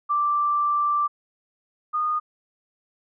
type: tone pair in turn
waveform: sine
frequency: 1174.7 / 1227.2 Hz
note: D6 / D#6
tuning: 0 / -24 cents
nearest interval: minor second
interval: 76 cents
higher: second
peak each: -19 / -21 dBFS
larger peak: first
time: 0.09-1.08 / 1.93-2.2 s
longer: first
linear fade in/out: 20 ms
effects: none